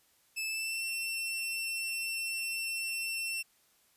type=tone with pitch glide; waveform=sawtooth; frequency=2621 to 2698 Hz; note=E7 to E7; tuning=-11 to +40 cents; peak=-30 dBFS; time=0.36-3.43 s; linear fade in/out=20 ms; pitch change=+51 cents; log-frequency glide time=0.47-0.83 s; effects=white hiss -68 dBFS RMS until 3.96 s + resampled to 32000 Hz